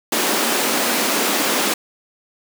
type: high-pass noise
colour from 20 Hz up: pink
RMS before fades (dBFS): -19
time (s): 0.12-1.74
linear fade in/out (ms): 5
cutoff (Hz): 210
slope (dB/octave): 48
effects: none